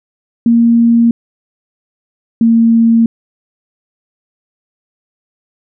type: tone pair in turn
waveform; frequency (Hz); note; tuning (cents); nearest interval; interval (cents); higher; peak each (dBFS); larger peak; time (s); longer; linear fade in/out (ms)
sine; 233.1 / 229.1; A#3 / A#3; 0 / -30; unison; 30; first; -5; neither; 0.46-1.11 / 2.41-3.06; neither; 2
effects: none